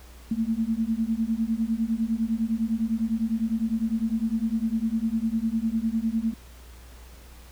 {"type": "beating tone pair", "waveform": "sine", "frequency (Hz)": [220, 229.9], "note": ["A3", "A#3"], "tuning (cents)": [0, -24], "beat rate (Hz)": 9.9, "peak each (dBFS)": -26, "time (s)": [0.31, 6.34], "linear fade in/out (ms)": 5, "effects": ["added 60 Hz sine -45 dBFS peak until 7.51 s", "pink hiss -52 dBFS RMS until 7.51 s"]}